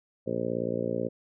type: harmonic tone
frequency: 58.27 Hz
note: A#1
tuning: in tune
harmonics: 2 / 3 / 4 / 5 / 6 / 7 / 8 / 9 / 10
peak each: -39 / -37 / -35 / -39 / -37 / -36 / -35 / -33 / -41 dBFS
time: 0.26-1.09 s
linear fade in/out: 20 ms
effects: none